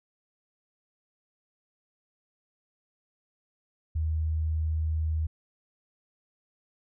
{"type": "tone", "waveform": "sine", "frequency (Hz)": 78.9, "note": "D#2", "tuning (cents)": 25, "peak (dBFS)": -25, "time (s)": [3.95, 5.27], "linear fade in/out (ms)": 10, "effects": []}